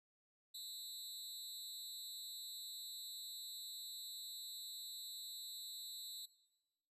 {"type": "tone with amplitude modulation", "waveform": "sawtooth", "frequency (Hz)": 3951, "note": "B7", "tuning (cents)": 0, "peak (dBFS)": -40, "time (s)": [0.54, 6.26], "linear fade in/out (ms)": 10, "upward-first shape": "sine", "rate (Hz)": 290, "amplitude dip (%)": 90, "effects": ["noise-tail reverb RT60 0.9 s tail -17 dB re dry", "resampled to 32000 Hz"]}